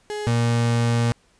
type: tone pair in turn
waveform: 35% pulse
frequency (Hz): 419.4 / 117.69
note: G#4 / A#2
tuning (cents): +17 / +17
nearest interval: octave + minor seventh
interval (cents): 2200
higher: first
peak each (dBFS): -25 / -16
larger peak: second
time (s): 0.1-0.27 / 0.27-1.12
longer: second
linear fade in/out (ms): 0
effects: pink hiss -60 dBFS RMS until 1.39 s + resampled to 22050 Hz